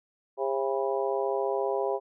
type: harmonic tone with a mistuned harmonic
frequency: 134.6 Hz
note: C3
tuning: 49 cents sharp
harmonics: 3 / 4 / 5 / 6 / 7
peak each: -29 / -31 / -33 / -35 / -36 dBFS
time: 0.37-2 s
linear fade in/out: 50 ms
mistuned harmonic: 7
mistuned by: +67 cents
effects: none